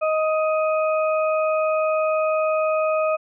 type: harmonic tone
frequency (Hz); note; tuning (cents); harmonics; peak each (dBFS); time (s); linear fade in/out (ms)
626; D#5; +10; 1 / 2 / 4; -19 / -25 / -31; 0.01-3.17; 20
effects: none